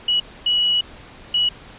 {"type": "tone bursts at uneven times", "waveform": "sine", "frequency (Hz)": 2927, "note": "F#7", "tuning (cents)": -19, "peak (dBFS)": -15, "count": 3, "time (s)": [[0.08, 0.2], [0.46, 0.81], [1.34, 1.49]], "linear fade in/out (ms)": 5, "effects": ["pink hiss -42 dBFS RMS until 1.78 s", "resampled to 8000 Hz"]}